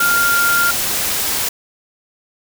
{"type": "tone in noise", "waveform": "sine", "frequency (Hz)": 1396.9, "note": "F6", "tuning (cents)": 0, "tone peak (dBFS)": -13, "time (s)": [0, 0.71], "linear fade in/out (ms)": 5, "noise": "white", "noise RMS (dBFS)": -19, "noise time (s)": [0, 1.49], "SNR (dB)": 3, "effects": []}